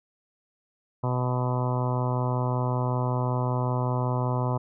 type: harmonic tone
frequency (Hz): 125.3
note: B2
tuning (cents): +25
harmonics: 1 / 2 / 3 / 4 / 5 / 6 / 7 / 8 / 9 / 10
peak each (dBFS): -25 / -34 / -36 / -36 / -35 / -39 / -36 / -34 / -42 / -43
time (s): 1.03-4.58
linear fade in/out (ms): 10
effects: none